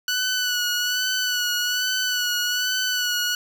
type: tone with vibrato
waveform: 15% pulse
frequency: 1480 Hz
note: F#6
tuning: in tune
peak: -15 dBFS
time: 0.08-3.35 s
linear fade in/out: 2 ms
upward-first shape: sine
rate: 1.2 Hz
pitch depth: 34 cents each way
effects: none